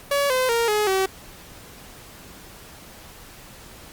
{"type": "tone with pitch steps", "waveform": "sawtooth", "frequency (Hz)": [566, 513.1, 465.1, 421.6, 382.1], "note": ["C#5", "C5", "A#4", "G#4", "G4"], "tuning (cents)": [36, -34, -4, 26, -44], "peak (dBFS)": -15, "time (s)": [0.11, 1.06], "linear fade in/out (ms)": 5, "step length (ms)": 190, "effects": ["pink hiss -44 dBFS RMS until 3.92 s", "Opus 48 kbps"]}